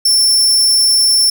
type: tone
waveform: sawtooth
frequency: 5390 Hz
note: E8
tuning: 38 cents sharp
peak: -6 dBFS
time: 0.05-1.3 s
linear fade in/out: 5 ms
effects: 8-bit